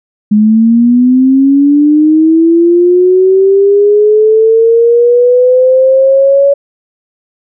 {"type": "linear sweep", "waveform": "sine", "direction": "up", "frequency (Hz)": [207.7, 564], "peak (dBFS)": -3, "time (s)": [0.31, 6.54], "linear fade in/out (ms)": 10, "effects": []}